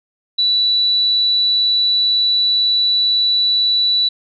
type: tone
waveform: sine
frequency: 3951 Hz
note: B7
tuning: in tune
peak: -12 dBFS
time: 0.38-4.09 s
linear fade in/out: 10 ms
effects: none